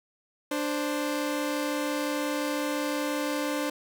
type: tone pair together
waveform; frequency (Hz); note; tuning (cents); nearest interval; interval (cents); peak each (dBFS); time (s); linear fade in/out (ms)
sawtooth; 294.5 / 523.3; D4 / C5; +5 / 0; minor seventh; 995; -25 / -28; 0.51-3.7; 5
effects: none